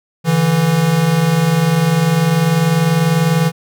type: tone pair together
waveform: square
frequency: 144.4 / 164.51 Hz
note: D3 / E3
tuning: -29 / -3 cents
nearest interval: major second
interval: 226 cents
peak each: -18 / -13 dBFS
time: 0.24-3.52 s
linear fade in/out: 50 ms
effects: none